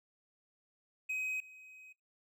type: tone with level steps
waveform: triangle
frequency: 2526 Hz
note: D#7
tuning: 26 cents sharp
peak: -32 / -50 dBFS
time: 1.09-1.93 s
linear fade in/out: 10 ms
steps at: 1.4 s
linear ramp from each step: 2 ms
effects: noise-tail reverb RT60 0.2 s tail -25 dB re dry